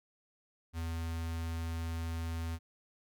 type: tone with notch filter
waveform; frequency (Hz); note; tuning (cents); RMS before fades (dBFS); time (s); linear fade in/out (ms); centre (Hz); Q
square; 82.41; E2; 0; -37; 0.73-2.59; 50; 490; 1.5
effects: none